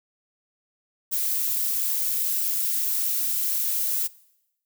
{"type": "noise with amplitude modulation", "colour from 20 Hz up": "violet", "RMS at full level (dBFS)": -23, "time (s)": [1.11, 4.08], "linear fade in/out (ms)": 20, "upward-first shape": "sine", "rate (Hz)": 239, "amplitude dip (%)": 45, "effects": ["noise-tail reverb RT60 0.9 s tail -22 dB re dry"]}